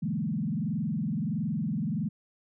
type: tone with frequency modulation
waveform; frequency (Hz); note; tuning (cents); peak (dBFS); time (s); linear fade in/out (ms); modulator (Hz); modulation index
sine; 186.9; F#3; +18; -27; 0.02-2.09; 10; 21.5; 2.2
effects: none